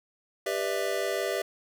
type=chord; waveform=square; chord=E minor seventh; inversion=first; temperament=just; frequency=395.6 / 494.4 / 593.3 / 659.3 Hz; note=G4 / B4 / D5 / E5; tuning=+16 / +2 / +18 / 0 cents; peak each=-33 / -35 / -34 / -34 dBFS; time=0.46-1.42 s; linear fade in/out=5 ms; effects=none